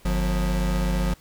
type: tone pair together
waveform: square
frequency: 50.01 / 178.2 Hz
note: G1 / F3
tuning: +35 / +35 cents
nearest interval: octave + minor seventh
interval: 2200 cents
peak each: -23 / -27 dBFS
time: 0.05-1.14 s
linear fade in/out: 5 ms
effects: pink hiss -54 dBFS RMS until 1.2 s